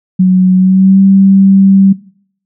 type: tone with pitch glide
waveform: sine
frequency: 185 to 194.2 Hz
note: F#3 to G3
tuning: 0 to -16 cents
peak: -3 dBFS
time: 0.19-1.93 s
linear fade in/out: 10 ms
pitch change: +84 cents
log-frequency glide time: 0.56-1 s
effects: noise-tail reverb RT60 0.6 s tail -20 dB re dry